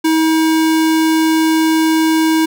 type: tone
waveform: square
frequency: 319.4 Hz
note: D#4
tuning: 45 cents sharp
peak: -11 dBFS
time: 0.04-2.46 s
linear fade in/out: 10 ms
effects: none